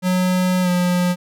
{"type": "tone with pitch glide", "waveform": "square", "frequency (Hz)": [183.1, 178.61], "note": ["F#3", "F3"], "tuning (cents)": [-18, 39], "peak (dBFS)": -16, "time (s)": [0.02, 1.16], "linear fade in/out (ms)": 50, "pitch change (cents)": -43, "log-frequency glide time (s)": [0.62, 0.69], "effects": []}